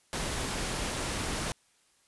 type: noise with amplitude modulation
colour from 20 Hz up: pink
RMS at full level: -32 dBFS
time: 0.13-1.52 s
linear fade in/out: 0 ms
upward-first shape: sine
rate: 236 Hz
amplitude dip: 25%
effects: white hiss -67 dBFS RMS until 2.07 s + resampled to 24000 Hz